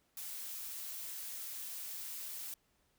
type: noise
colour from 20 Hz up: blue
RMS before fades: -44 dBFS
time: 0.17-2.54 s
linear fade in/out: 2 ms
effects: pink hiss -75 dBFS RMS until 2.98 s